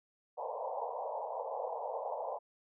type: band-pass noise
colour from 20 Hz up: pink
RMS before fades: -39 dBFS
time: 0.37-2.39 s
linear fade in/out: 20 ms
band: 470 to 1000 Hz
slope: 96 dB/octave
effects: none